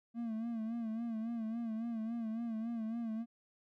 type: tone with vibrato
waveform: triangle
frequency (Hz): 227.1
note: A#3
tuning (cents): -45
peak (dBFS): -34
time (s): 0.14-3.26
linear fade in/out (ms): 50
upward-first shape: sine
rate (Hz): 3.6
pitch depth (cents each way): 68
effects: none